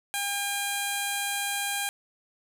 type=tone with notch filter; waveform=5% pulse; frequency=805 Hz; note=G5; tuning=46 cents sharp; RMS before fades=-30 dBFS; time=0.14-1.89 s; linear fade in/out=0 ms; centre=5300 Hz; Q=1.3; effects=none